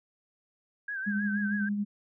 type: tone with vibrato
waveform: sine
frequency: 1600 Hz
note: G6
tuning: 35 cents sharp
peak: -32 dBFS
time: 0.88-1.69 s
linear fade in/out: 5 ms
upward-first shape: sine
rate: 6.3 Hz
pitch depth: 81 cents each way
type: tone with tremolo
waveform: sine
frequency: 205.1 Hz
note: G#3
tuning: 21 cents flat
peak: -26 dBFS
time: 1.06-1.85 s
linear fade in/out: 20 ms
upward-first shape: sine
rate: 11 Hz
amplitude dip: 35%
effects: none